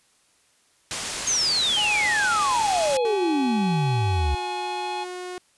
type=low-pass noise; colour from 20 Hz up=white; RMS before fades=-31 dBFS; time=0.91-2.97 s; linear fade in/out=0 ms; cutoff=8800 Hz; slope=24 dB/octave
type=exponential sweep; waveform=sine; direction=down; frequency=6590 to 66.9 Hz; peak=-20 dBFS; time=1.27-4.35 s; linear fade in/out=5 ms
type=harmonic tone; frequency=840 Hz; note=G#5; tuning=19 cents sharp; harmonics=1 / 3 / 4 / 5; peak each=-28 / -38 / -40 / -42 dBFS; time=1.76-5.05 s; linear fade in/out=20 ms
type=tone with pitch glide; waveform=sawtooth; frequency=381.4 to 362.1 Hz; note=G4 to F#4; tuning=-47 to -37 cents; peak=-28 dBFS; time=3.05-5.38 s; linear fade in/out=0 ms; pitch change=-90 cents; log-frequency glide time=4.09-4.37 s
effects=white hiss -62 dBFS RMS until 5.57 s + resampled to 24000 Hz